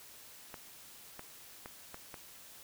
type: clicks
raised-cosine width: 0.5 ms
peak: -29 dBFS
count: 5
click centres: 0.542 / 1.194 / 1.659 / 1.944 / 2.142 s
effects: white hiss -54 dBFS RMS until 2.63 s